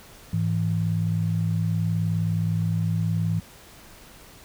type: tone pair together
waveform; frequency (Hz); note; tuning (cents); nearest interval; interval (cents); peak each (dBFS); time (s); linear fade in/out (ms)
sine; 105.55 / 164.81; G#2 / E3; +29 / 0; minor sixth; 771; -24; 0.33-3.4; 5
effects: pink hiss -48 dBFS RMS until 4.44 s